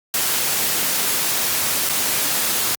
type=noise with dropouts; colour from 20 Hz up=white; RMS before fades=-20 dBFS; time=0.14-2.75 s; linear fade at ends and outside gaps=2 ms; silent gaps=1.891-1.895 s; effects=high-pass 100 Hz 12 dB/octave + Opus 48 kbps